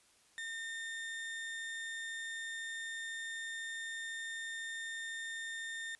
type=tone; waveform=35% pulse; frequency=1818 Hz; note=A#6; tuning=44 cents flat; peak=-38 dBFS; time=0.38-5.95 s; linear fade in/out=0 ms; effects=white hiss -67 dBFS RMS until 5.99 s + resampled to 24000 Hz